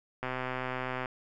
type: click train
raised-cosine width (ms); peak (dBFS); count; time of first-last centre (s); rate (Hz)
0.5; -19; 107; 0.23-1.058; 128
effects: none